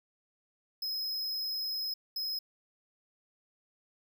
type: tone bursts at uneven times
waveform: square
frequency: 5110 Hz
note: D#8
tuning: 45 cents sharp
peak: -33 dBFS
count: 2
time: 0.82-1.94 / 2.16-2.39 s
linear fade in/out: 5 ms
effects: none